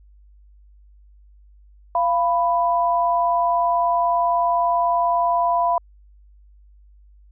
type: tone pair together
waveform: sine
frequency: 690.9 / 991 Hz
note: F5 / B5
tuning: -19 / +6 cents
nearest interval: tritone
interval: 625 cents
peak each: -19 dBFS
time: 1.95-5.78 s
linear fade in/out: 2 ms
effects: added 50 Hz sine -47 dBFS peak until 7.31 s